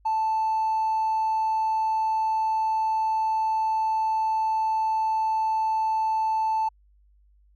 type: tone with hard clipping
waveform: sine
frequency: 880 Hz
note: A5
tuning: in tune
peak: -22 dBFS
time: 0.05-6.69 s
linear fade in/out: 10 ms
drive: 1 dB
effects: added 50 Hz sine -56 dBFS peak until 7.55 s